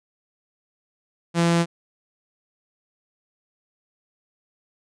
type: tone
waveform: sawtooth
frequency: 169.5 Hz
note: E3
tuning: 49 cents sharp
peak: -13 dBFS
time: 1.34-1.66 s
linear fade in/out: 50 ms
effects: resampled to 22050 Hz